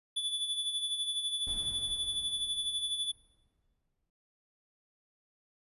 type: tone with tremolo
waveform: square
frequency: 3460 Hz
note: A7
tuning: 30 cents flat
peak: -30 dBFS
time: 0.16-3.12 s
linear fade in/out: 10 ms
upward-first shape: sine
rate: 12 Hz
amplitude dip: 55%
type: noise with exponential decay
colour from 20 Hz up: brown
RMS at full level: -43 dBFS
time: 1.47-4.1 s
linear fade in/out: 2 ms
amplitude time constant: 570 ms
effects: noise-tail reverb RT60 0.9 s tail -26 dB re dry + resampled to 32000 Hz